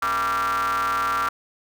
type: ring-modulated tone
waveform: 45% pulse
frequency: 100 Hz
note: G2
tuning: 35 cents sharp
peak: -18 dBFS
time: 0.02-1.29 s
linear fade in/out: 5 ms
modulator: 1270 Hz
effects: none